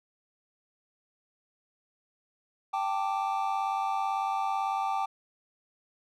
triangle chord, G suspended second, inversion none, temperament just, 784 / 882 / 1176 Hz, G5 / A5 / D6, 0 / +4 / +2 cents, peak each -28 / -31 / -32 dBFS, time 2.73-5.06 s, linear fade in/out 10 ms, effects none

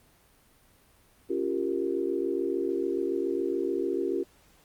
sine chord, G half-diminished seventh, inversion second, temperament equal with one note detuned, 277.2 / 345 / 392 / 466.2 Hz, Db4 / F4 / G4 / Bb4, 0 / -21 / 0 / 0 cents, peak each -34 / -30 / -30 / -35 dBFS, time 1.29-4.24 s, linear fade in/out 20 ms, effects pink hiss -61 dBFS RMS until 4.64 s + Opus 32 kbps

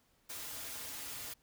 white noise with comb filter, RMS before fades -44 dBFS, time 0.29-1.34 s, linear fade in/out 10 ms, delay 5.3 ms, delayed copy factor -0.7, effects pink hiss -72 dBFS RMS until 1.42 s

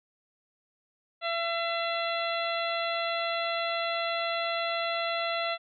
harmonic tone with a mistuned harmonic, 674 Hz, E5, 38 cents sharp, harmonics 1 / 2 / 3 / 4 / 5 / 6, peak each -31 / -34 / -36 / -37 / -38 / -39 dBFS, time 1.21-5.58 s, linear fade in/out 50 ms, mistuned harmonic 5, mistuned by +20 cents, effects none

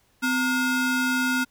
square ring-modulated tone, 587.3 Hz, D5, in tune, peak -19 dBFS, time 0.22-1.45 s, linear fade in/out 20 ms, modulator 843 Hz, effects pink hiss -64 dBFS RMS until 1.5 s

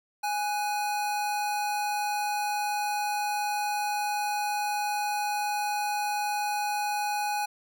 square tone pair together, 830.6 / 1486.8 Hz, G#5 / F#6, 0 / +8 cents, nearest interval minor seventh, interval 1008 cents, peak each -28 / -39 dBFS, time 0.23-7.46 s, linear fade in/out 10 ms, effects none

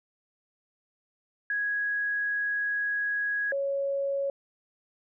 sine tone pair in turn, 1661.2 / 554.4 Hz, G#6 / C#5, 0 / 0 cents, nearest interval octave + perfect fifth, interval 1900 cents, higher first, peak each -26 dBFS, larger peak neither, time 1.5-3.52 / 3.52-4.3 s, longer first, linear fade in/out 2 ms, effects none

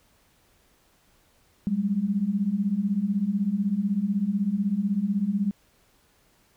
sine beating tone pair, 190 / 206 Hz, F#3 / G#3, +46 / -14 cents, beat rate 16 Hz, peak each -27 / -24 dBFS, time 1.67-5.51 s, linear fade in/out 0 ms, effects pink hiss -63 dBFS RMS until 6.56 s

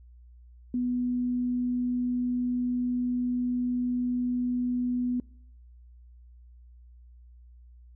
sine tone, 246.9 Hz, B3, in tune, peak -25 dBFS, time 0.74-5.2 s, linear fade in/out 2 ms, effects noise-tail reverb RT60 0.7 s tail -25 dB re dry + added 60 Hz sine -49 dBFS peak until 7.95 s

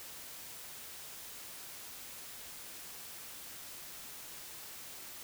silence, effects white hiss -48 dBFS RMS until 5.23 s

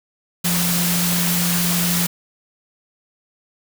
sine tone in noise, 174.61 Hz, F3, in tune, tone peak -20 dBFS, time 0.44-2.07 s, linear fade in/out 10 ms, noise white, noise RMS -21 dBFS, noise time 0.44-2.07 s, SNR -2 dB, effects none

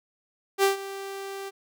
sawtooth tone with ADSR envelope, 392 Hz, G4, in tune, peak -13 dBFS, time 0.58-1.51 s, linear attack 53 ms, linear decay 130 ms, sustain -17 dB, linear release 30 ms, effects none

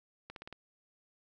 accelerating click train, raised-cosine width 0.3 ms, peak -29 dBFS, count 5, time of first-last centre 0.3-0.527 s, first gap 62 ms, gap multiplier 0.94, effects none

